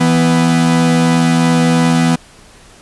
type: tone pair together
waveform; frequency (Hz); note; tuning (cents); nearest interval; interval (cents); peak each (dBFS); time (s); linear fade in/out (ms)
45% pulse; 164.81 / 247.9; E3 / B3; 0 / +7; perfect fifth; 707; -12; 0-2.16; 10
effects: pink hiss -42 dBFS RMS until 2.81 s + resampled to 24000 Hz